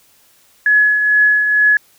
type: tone with tremolo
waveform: sine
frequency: 1695 Hz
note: G#6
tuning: 35 cents sharp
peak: -7 dBFS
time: 0.66-1.77 s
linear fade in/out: 2 ms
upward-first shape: triangle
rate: 2.2 Hz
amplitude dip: 50%
effects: white hiss -52 dBFS RMS until 1.98 s